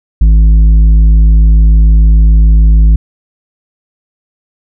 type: tone with tanh clipping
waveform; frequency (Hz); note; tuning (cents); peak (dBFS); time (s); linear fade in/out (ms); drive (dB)
sine; 53.4; G#1; +49; -3; 0.21-2.96; 5; 7
effects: none